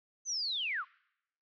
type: linear sweep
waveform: sine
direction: down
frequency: 6272 to 992 Hz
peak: -32 dBFS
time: 0.25-0.85 s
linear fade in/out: 50 ms
effects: noise-tail reverb RT60 0.8 s tail -25 dB re dry